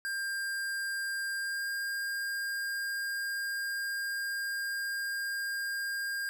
square tone with pitch glide, 1598 to 1608.2 Hz, G6 to G6, +33 to +44 cents, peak -33 dBFS, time 0.05-6.29 s, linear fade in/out 0 ms, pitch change +11 cents, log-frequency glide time 1.37-1.65 s, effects none

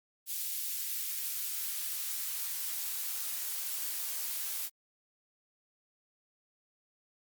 blue noise with high-pass filter sweep, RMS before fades -36 dBFS, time 0.26-4.7 s, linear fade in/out 50 ms, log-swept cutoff 2600 to 270 Hz, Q 0.75, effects Opus 48 kbps

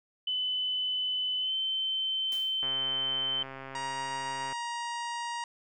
sine tone with pitch glide, 3015 to 3085 Hz, F#7 to G7, +32 to -28 cents, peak -28 dBFS, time 0.27-3.43 s, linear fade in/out 5 ms, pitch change +40 cents, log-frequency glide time 1.39-1.54 s
white noise with exponential decay, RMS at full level -45 dBFS, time 2.32-2.73 s, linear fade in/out 1 ms, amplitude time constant 88 ms
click train, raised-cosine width 0.5 ms, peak -27 dBFS, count 255, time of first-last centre 2.63-4.526 s, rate 134 Hz
harmonic tone, 945 Hz, A#5, 23 cents sharp, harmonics 1 / 2 / 3 / 4 / 5 / 6 / 7 / 8 / 9, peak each -34 / -41 / -44 / -50 / -48 / -51 / -52 / -56 / -51 dBFS, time 3.75-5.44 s, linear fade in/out 2 ms
effects none

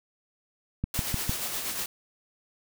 click train, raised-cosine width 5 ms, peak -15 dBFS, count 4, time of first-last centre 0.84-1.295 s, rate 6.6 Hz
white noise with tremolo, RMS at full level -31 dBFS, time 0.94-1.86 s, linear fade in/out 2 ms, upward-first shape sine, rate 8.4 Hz, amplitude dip 40%
effects none

